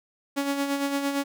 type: tone with tremolo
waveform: sawtooth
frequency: 280 Hz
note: C#4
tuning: 18 cents sharp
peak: -19 dBFS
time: 0.36-1.24 s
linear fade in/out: 20 ms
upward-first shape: sine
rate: 8.8 Hz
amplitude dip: 50%
effects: none